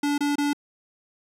square tone bursts, 288.9 Hz, D4, 28 cents flat, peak -22 dBFS, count 3, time 0.03-0.532 s, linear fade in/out 5 ms, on 150 ms, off 26 ms, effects low-pass 11000 Hz 12 dB/octave + 10-bit

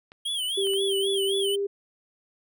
clicks, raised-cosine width 0.3 ms, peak -30 dBFS, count 3, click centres 0.119 / 0.67 / 0.736 s
square tone with vibrato, 3185 Hz, G7, 27 cents sharp, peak -27 dBFS, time 0.25-1.56 s, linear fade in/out 10 ms, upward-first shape sine, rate 3.8 Hz, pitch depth 130 cents each way
sine tone with pitch glide, 392 to 400.2 Hz, G4 to G4, 0 to +36 cents, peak -24 dBFS, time 0.57-1.67 s, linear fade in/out 10 ms, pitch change +36 cents, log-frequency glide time 1.41-1.52 s
effects none

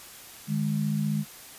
sine tone pair together, 152.34 / 207.7 Hz, D#3 / G#3, -36 / 0 cents, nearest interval perfect fourth, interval 536 cents, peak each -27 dBFS, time 0.47-1.25 s, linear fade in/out 50 ms, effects white hiss -46 dBFS RMS until 1.58 s + resampled to 32000 Hz

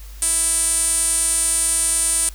sawtooth tone with band-pass filter, 329.6 Hz, E4, in tune, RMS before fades -19 dBFS, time 0.22-2.29 s, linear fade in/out 2 ms, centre 9100 Hz, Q 8.8, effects added 50 Hz sine -34 dBFS peak until 2.34 s + white hiss -46 dBFS RMS until 2.34 s

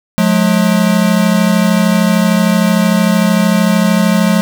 square tone pair together, 179.8 / 213 Hz, F#3 / G#3, -49 / +44 cents, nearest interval minor third, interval 293 cents, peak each -12 dBFS, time 0.18-4.41 s, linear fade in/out 0 ms, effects none

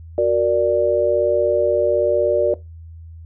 sine chord, Gb augmented, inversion none, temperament equal, 370 / 466.2 / 587.3 Hz, Gb4 / Bb4 / D5, 0 / 0 / 0 cents, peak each -20 / -19 / -16 dBFS, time 0.18-2.54 s, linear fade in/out 2 ms, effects noise-tail reverb RT60 0.2 s tail -19 dB re dry + added 82 Hz sine -35 dBFS peak until 3.25 s

